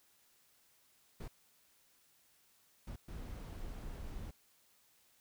brown noise bursts at uneven times, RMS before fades -45 dBFS, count 3, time 1.2-1.28 / 2.87-2.96 / 3.08-4.31 s, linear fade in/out 5 ms, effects white hiss -70 dBFS RMS until 5.2 s

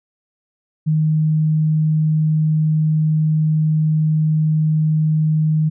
sine tone, 155.56 Hz, D#3, in tune, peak -13 dBFS, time 0.86-5.7 s, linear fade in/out 20 ms, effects none

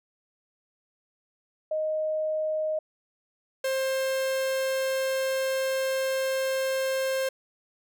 sine / 45% pulse tone pair in turn, 622.3 / 529.7 Hz, D#5 / C5, 0 / +21 cents, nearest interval minor third, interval 279 cents, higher first, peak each -25 dBFS, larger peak neither, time 1.71-2.79 / 3.64-7.29 s, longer second, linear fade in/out 5 ms, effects none

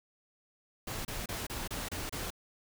pink noise bursts, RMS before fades -38 dBFS, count 7, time 0.87-2.304 s, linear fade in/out 5 ms, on 180 ms, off 29 ms, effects none

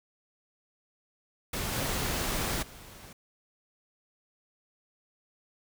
pink noise with level steps, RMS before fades -33 / -31 / -49 dBFS, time 1.53-3.13 s, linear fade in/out 5 ms, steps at 1.72 / 2.62 s, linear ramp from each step 10 ms, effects none

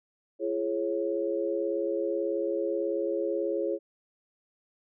sine tone cluster, 340.4 / 418.7 / 547 Hz, F4 / G#4 / C#5, -44 / +14 / -23 cents, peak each -31 dBFS, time 0.39-3.79 s, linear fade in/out 50 ms, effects none

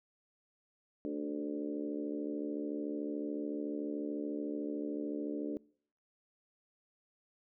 harmonic tone with a mistuned harmonic, 73.7 Hz, D2, 7 cents sharp, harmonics 3 / 4 / 5 / 6 / 7 / 8, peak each -45 / -37 / -45 / -43 / -48 / -49 dBFS, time 1.05-5.57 s, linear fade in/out 0 ms, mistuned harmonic 6, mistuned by -26 cents, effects noise-tail reverb RT60 0.6 s tail -25 dB re dry

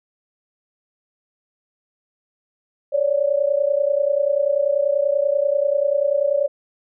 sine tone pair together, 553.7 / 584 Hz, C#5 / D5, -2 / -10 cents, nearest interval minor second, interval 92 cents, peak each -19 dBFS, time 2.92-6.48 s, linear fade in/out 20 ms, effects none

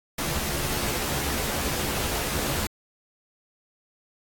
pink noise with comb filter, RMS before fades -28 dBFS, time 0.18-2.67 s, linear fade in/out 5 ms, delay 14 ms, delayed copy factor +0.6, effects AAC 64 kbps

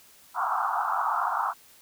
white band-pass noise, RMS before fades -27 dBFS, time 0.34-1.54 s, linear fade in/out 50 ms, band 710 to 1400 Hz, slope 96 dB/octave, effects white hiss -55 dBFS RMS until 1.81 s

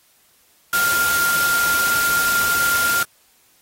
sine tone in noise, 1396.9 Hz, F6, in tune, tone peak -17 dBFS, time 0.73-3.03 s, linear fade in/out 2 ms, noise white, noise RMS -23 dBFS, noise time 0.73-3.03 s, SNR +3 dB, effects white hiss -57 dBFS RMS until 3.61 s + AAC 48 kbps

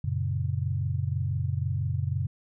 sine chord, F# major, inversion none, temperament equal, 92.5 / 116.54 / 138.59 Hz, F#2 / A#2 / C#3, 0 / 0 / 0 cents, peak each -29 / -31 / -30 dBFS, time 0.04-2.27 s, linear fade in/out 5 ms, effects none

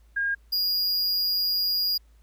sine / square tone pair in turn, 1621 / 4858 Hz, G#6 / D#8, -42 / -42 cents, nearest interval octave + perfect fifth, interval 1900 cents, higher second, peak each -23 dBFS, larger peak neither, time 0.16-0.35 / 0.52-1.98 s, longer second, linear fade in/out 10 ms, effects added 55 Hz sine -53 dBFS peak until 2.22 s + pink hiss -68 dBFS RMS until 2.22 s

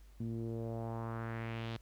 sawtooth tone with low-pass filter sweep, 114.3 Hz, A#2, 34 cents flat, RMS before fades -40 dBFS, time 0.2-1.77 s, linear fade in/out 5 ms, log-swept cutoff 240 to 3900 Hz, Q 2.3, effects added 50 Hz sine -55 dBFS peak until 1.81 s + pink hiss -69 dBFS RMS until 1.81 s

